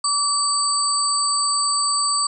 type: tone cluster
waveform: sine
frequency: 1153 / 4609 / 8080 Hz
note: D6 / D8 / B8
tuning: -32 / -33 / +39 cents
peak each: -22 dBFS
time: 0.04-2.27 s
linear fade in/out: 5 ms
effects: none